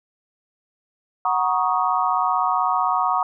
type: chord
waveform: sine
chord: D# minor seventh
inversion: first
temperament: equal with one note detuned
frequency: 740 / 945.9 / 1108.7 / 1244.5 Hz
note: F#5 / A#5 / C#6 / D#6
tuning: 0 / +25 / 0 / 0 cents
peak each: -23 / -23 / -23 / -24 dBFS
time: 1.25-3.23 s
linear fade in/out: 2 ms
effects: none